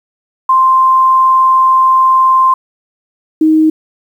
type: tone pair in turn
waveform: sine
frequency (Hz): 1046.5 / 313.9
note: C6 / D#4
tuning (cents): 0 / +15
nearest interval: octave + major sixth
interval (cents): 2085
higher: first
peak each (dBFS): -5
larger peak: neither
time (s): 0.49-2.54 / 3.41-3.7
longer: first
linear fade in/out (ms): 5
effects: 7-bit